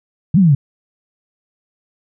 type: exponential two-way sweep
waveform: sine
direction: up then down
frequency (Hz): 130.81 to 207.7 to 130.81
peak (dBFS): -7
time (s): 0.34-0.55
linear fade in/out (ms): 5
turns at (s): 0.38
effects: none